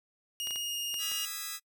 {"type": "tone with pitch glide", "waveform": "sawtooth", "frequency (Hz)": [2861, 2843], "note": ["F7", "F7"], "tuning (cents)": [41, 30], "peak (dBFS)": -30, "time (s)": [0.4, 1.25], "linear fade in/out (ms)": 0, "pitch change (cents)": -11, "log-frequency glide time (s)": [0.61, 0.79]}
{"type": "clicks", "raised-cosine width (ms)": 0.2, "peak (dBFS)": -26, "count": 5, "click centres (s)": [0.472, 0.508, 0.559, 0.942, 1.117]}
{"type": "chord", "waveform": "5% pulse", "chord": "E major seventh", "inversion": "third", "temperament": "just", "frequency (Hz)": [1236.1, 1318.5, 1648.1, 1977.8], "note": ["D#6", "E6", "G#6", "B6"], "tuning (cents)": [-12, 0, -14, 2], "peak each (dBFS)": -32, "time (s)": [0.98, 1.6], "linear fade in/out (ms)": 50}
{"effects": ["noise-tail reverb RT60 0.1 s tail -26 dB re dry"]}